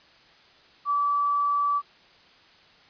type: tone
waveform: sine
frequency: 1154 Hz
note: D6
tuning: 31 cents flat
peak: -21 dBFS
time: 0.85-1.82 s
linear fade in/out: 50 ms
effects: white hiss -55 dBFS RMS until 2.89 s + resampled to 11025 Hz